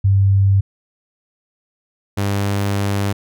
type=tone pair in turn; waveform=sine / sawtooth; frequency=98 / 100.12 Hz; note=G2 / G2; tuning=0 / +37 cents; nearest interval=unison; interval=37 cents; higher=second; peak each=-10 / -13 dBFS; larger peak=first; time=0.04-0.61 / 2.17-3.13 s; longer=second; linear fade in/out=10 ms; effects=none